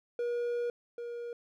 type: tone pair in turn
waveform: triangle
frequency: 478.9 / 474.8 Hz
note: A#4 / A#4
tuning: +47 / +32 cents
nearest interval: unison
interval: 15 cents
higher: first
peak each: -28 / -35 dBFS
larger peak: first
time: 0.19-0.7 / 0.98-1.33 s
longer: first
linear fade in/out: 2 ms
effects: none